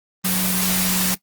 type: tone in noise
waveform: sine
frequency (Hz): 185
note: F#3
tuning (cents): 0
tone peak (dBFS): -22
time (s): 0.24-1.15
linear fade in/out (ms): 10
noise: white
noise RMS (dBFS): -21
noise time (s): 0.24-1.15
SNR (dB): -4
effects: noise-tail reverb RT60 0.1 s tail -18 dB re dry + Opus 24 kbps